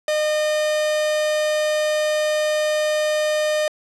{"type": "tone", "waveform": "45% pulse", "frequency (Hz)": 610, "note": "D#5", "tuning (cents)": -34, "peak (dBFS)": -18, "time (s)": [0.08, 3.68], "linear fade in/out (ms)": 2, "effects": ["low-pass 9000 Hz 12 dB/octave"]}